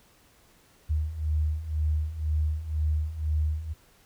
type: beating tone pair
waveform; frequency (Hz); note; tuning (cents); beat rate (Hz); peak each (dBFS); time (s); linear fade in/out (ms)
sine; 75.5 / 77.5; D2 / D#2; +48 / -6; 2; -30 / -26; 0.89-3.74; 20
effects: pink hiss -60 dBFS RMS until 4.05 s